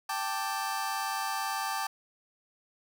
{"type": "chord", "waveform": "sawtooth", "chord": "G suspended second", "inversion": "none", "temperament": "just", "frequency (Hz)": [784, 882, 1176], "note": ["G5", "A5", "D6"], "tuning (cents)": [0, 4, 2], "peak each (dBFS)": -31, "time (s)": [0.09, 1.87], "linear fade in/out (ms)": 5, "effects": []}